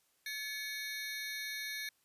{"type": "ring-modulated tone", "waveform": "25% pulse", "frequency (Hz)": 1975.5, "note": "B6", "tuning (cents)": 0, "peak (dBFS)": -32, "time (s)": [0.26, 1.89], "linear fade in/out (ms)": 2, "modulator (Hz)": 258, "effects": ["white hiss -74 dBFS RMS until 2.04 s", "resampled to 32000 Hz"]}